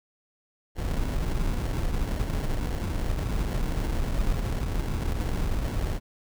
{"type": "noise with sample-and-hold", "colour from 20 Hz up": "brown", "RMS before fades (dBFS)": -27, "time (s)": [0.75, 6], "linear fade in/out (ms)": 50, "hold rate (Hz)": 1225, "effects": []}